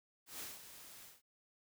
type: noise with ADSR envelope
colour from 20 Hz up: white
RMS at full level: -45 dBFS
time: 0.26-1.22 s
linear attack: 140 ms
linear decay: 190 ms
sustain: -10 dB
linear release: 180 ms
effects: none